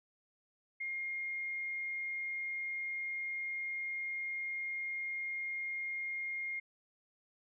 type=tone; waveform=sine; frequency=2130 Hz; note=C7; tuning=30 cents sharp; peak=-36 dBFS; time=0.8-6.6 s; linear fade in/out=10 ms; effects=none